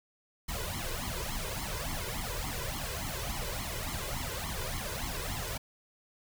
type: noise with flanger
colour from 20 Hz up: pink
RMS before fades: -36 dBFS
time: 0.48-5.58 s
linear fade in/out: 10 ms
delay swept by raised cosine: 0.93 to 2.03 ms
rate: 3.5 Hz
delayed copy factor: +0.9
effects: none